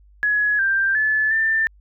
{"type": "tone with pitch steps", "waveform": "sine", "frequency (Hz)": [1684, 1579, 1731, 1784], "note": ["G#6", "G6", "A6", "A6"], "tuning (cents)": [24, 12, -29, 23], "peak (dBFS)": -16, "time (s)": [0.23, 1.67], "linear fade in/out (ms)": 0, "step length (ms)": 360, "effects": ["added 50 Hz sine -48 dBFS peak until 1.8 s"]}